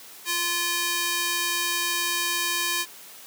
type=tone with high-pass filter; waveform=square; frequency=346.5 Hz; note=F4; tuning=14 cents flat; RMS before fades=-26 dBFS; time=0.25-2.86 s; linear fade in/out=50 ms; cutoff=1800 Hz; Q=0.52; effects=white hiss -45 dBFS RMS until 3.26 s + high-pass 200 Hz 12 dB/octave